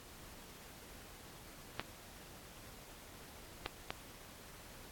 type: clicks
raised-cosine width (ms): 0.3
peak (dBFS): -20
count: 3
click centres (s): 1.796 / 3.661 / 3.905
effects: pink hiss -55 dBFS RMS until 4.91 s + AAC 64 kbps